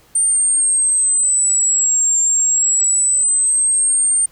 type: linear two-way sweep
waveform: sine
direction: down then up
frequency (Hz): 8870 to 7370 to 8790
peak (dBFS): -12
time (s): 0.15-4.26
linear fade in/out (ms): 5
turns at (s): 2.2
effects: pink hiss -51 dBFS RMS until 4.31 s